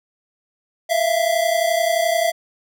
square tone pair together, 653 / 684.5 Hz, E5 / F5, -17 / -35 cents, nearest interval minor second, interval 82 cents, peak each -20 dBFS, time 0.89-2.32 s, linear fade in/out 20 ms, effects none

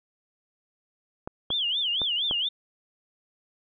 clicks, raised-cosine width 1 ms, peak -19 dBFS, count 4, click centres 1.275 / 1.504 / 2.017 / 2.311 s
sine tone with vibrato, 3178 Hz, G7, 23 cents sharp, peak -24 dBFS, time 1.5-2.49 s, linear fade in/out 10 ms, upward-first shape sine, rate 4.3 Hz, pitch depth 220 cents each way
effects none

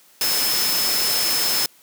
sine tone in noise, 5220 Hz, E8, 18 cents flat, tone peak -22 dBFS, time 0.21-1.66 s, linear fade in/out 2 ms, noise white, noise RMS -22 dBFS, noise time 0.21-1.66 s, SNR -3 dB, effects white hiss -53 dBFS RMS until 1.82 s + high-pass 150 Hz 12 dB/octave

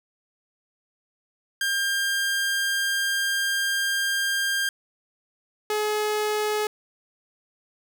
sawtooth tone pair in turn, 1600 / 423.8 Hz, G6 / G#4, +35 / +35 cents, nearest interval octave + major seventh, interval 2300 cents, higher first, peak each -19 dBFS, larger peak neither, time 1.61-4.69 / 5.7-6.67 s, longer first, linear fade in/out 2 ms, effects none

